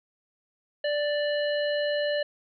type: harmonic tone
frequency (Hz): 587.3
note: D5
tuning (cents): 0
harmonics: 1 / 3 / 5 / 7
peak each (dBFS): -25 / -33 / -36 / -39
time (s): 0.84-2.23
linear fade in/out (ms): 5
effects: none